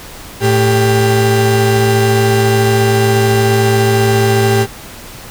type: tone pair together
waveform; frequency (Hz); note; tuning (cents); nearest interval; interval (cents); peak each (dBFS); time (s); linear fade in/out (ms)
35% pulse; 110.93 / 395.3; A2 / G4; +15 / +15; octave + minor seventh; 2200; -10; 0.4-4.67; 50
effects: pink hiss -32 dBFS RMS until 5.3 s